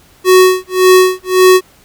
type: tone with tremolo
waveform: square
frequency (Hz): 370.5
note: F#4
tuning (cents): +2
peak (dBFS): -3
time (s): 0.24-1.61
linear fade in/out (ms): 50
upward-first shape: sine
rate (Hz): 1.8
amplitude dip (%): 100
effects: pink hiss -46 dBFS RMS until 1.84 s